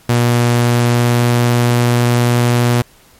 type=tone with pitch glide; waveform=sawtooth; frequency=120 to 120.76 Hz; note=B2 to B2; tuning=-49 to -38 cents; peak=-6 dBFS; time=0.09-2.82 s; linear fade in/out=5 ms; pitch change=+11 cents; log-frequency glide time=0.57-2.1 s; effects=pink hiss -47 dBFS RMS until 3.19 s + MP3 64 kbps

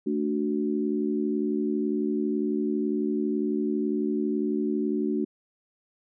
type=chord; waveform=sine; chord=D major; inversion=second; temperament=equal with one note detuned; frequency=220 / 292 / 370 Hz; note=A3 / D4 / F#4; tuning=0 / -10 / 0 cents; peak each=-28 / -28 / -29 dBFS; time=0.06-5.25 s; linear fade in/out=10 ms; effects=none

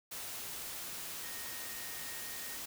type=tone in noise; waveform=sine; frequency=1859 Hz; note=A#6; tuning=5 cents flat; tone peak=-51 dBFS; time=1.23-2.57 s; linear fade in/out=10 ms; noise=white; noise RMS=-43 dBFS; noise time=0.11-2.66 s; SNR=-11 dB; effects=none

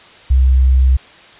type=tone; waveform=sine; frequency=64.9 Hz; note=C2; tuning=13 cents flat; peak=-7 dBFS; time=0.3-0.97 s; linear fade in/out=10 ms; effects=white hiss -41 dBFS RMS until 1.39 s + resampled to 8000 Hz

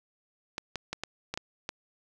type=clicks; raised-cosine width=0.2 ms; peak=-16 dBFS; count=7; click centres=0.581 / 0.757 / 0.93 / 1.036 / 1.34 / 1.375 / 1.691 s; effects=none

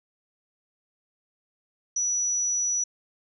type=tone; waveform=sine; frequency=5890 Hz; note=F#8; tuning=9 cents flat; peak=-23 dBFS; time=1.96-2.84 s; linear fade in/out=5 ms; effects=none

